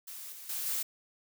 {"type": "noise with level steps", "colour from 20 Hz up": "blue", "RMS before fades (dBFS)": [-44, -47, -36, -33], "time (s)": [0.07, 0.83], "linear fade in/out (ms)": 10, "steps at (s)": [0.32, 0.49, 0.66], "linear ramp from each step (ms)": 5, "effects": []}